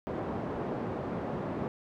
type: band-pass noise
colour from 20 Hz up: pink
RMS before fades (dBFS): -35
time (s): 0.07-1.68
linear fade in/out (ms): 0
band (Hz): 150 to 790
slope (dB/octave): 12
effects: none